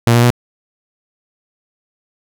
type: tone with pitch steps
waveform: sawtooth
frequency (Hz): 117.4 / 119.38 / 121.4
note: A#2 / A#2 / B2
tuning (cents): +13 / +42 / -29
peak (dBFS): -4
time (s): 0.07-0.304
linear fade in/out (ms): 0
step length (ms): 78
effects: none